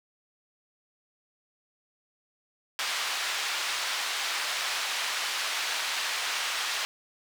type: band-pass noise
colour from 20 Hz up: white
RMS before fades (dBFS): -31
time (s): 2.79-6.85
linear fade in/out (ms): 0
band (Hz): 910 to 4200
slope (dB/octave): 12
effects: none